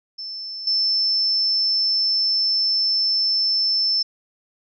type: tone with level steps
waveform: sine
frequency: 5300 Hz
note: E8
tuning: 9 cents sharp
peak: -29 / -17 dBFS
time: 0.18-4.03 s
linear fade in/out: 10 ms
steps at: 0.67 s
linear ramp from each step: 2 ms
effects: none